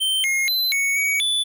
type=tone with pitch steps; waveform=square; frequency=3111 / 2145 / 4046 / 2220 / 2255 / 3475 Hz; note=G7 / C7 / B7 / C#7 / C#7 / A7; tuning=-14 / +42 / +41 / +2 / +29 / -22 cents; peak=-19 dBFS; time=0-1.44 s; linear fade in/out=20 ms; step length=240 ms; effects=none